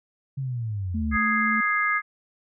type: linear sweep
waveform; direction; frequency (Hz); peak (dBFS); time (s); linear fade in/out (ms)
sine; down; 138.8 to 65.41; -26; 0.37-1.17; 10
type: tone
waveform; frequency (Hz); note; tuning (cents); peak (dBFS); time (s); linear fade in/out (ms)
sine; 220; A3; 0; -26; 0.94-1.61; 10
type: chord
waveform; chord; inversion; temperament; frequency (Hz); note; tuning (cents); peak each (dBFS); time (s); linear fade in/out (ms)
sine; Ab major; second; equal; 1244.5 / 1661.2 / 2093; Eb6 / Ab6 / C7; 0 / 0 / 0; -25; 1.11-2.02; 50
effects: none